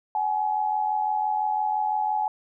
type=tone pair together; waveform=sine; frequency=759.1 / 845 Hz; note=F#5 / G#5; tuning=+44 / +30 cents; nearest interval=major second; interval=186 cents; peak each=-29 / -23 dBFS; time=0.15-2.28 s; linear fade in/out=2 ms; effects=none